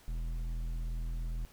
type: tone with tanh clipping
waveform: triangle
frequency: 41.2 Hz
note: E1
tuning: in tune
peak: -35 dBFS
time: 0.08-1.45 s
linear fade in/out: 0 ms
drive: 14 dB
effects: pink hiss -60 dBFS RMS until 1.52 s